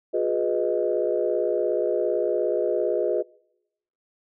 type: chord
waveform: sine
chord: F half-diminished seventh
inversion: none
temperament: equal with one note detuned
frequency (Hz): 358 / 415.3 / 493.9 / 622.3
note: F4 / Ab4 / Cb5 / Eb5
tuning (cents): +43 / 0 / 0 / 0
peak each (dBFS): -26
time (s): 0.13-3.23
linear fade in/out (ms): 20
effects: noise-tail reverb RT60 0.9 s tail -26 dB re dry + tanh soft clip ceiling -10 dBFS